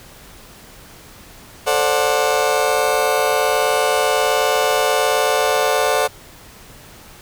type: chord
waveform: 30% pulse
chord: D dominant seventh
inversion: second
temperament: just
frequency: 440.5 / 528.6 / 587.3 / 734.2 Hz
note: A4 / C5 / D5 / F#5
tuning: +2 / +18 / 0 / -14 cents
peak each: -18 dBFS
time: 1.66-6.08 s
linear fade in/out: 20 ms
effects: pink hiss -42 dBFS RMS until 7.21 s